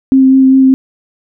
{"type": "tone with vibrato", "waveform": "sine", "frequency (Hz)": 264.6, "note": "C4", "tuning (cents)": 20, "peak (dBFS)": -3, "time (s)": [0.12, 0.74], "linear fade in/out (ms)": 0, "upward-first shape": "sine", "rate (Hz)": 5, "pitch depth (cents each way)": 12, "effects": []}